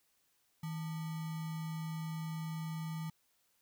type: tone with sample-and-hold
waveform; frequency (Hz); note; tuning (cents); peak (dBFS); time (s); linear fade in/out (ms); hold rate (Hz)
sine; 160.2; E3; -49; -37; 0.63-3.1; 5; 1050
effects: white hiss -75 dBFS RMS until 3.61 s